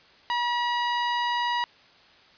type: tone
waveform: sawtooth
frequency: 962 Hz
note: B5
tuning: 46 cents flat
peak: -20 dBFS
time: 0.3-1.64 s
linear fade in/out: 0 ms
effects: white hiss -55 dBFS RMS until 2.37 s + resampled to 11025 Hz